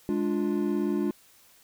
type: chord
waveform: triangle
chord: D diminished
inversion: second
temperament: equal with one note detuned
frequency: 207.7 / 293.7 / 351.3 Hz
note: Ab3 / D4 / F4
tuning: 0 / 0 / +10 cents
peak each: -27 dBFS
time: 0.09-1.11 s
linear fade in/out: 0 ms
effects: white hiss -58 dBFS RMS until 1.63 s